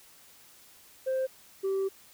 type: tone pair in turn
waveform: sine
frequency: 524 / 387.3 Hz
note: C5 / G4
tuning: +2 / -21 cents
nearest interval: perfect fourth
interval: 523 cents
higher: first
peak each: -24 dBFS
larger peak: neither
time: 1.06-1.27 / 1.63-1.89 s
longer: second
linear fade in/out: 20 ms
effects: tanh soft clip ceiling -25 dBFS + white hiss -56 dBFS RMS until 2.13 s